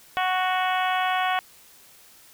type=harmonic tone; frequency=370 Hz; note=F#4; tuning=in tune; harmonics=2 / 3 / 4 / 5 / 6 / 7 / 8 / 9; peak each=-24 / -28 / -30 / -32 / -34 / -35 / -36 / -37 dBFS; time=0.17-1.39 s; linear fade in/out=0 ms; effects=white hiss -52 dBFS RMS until 2.33 s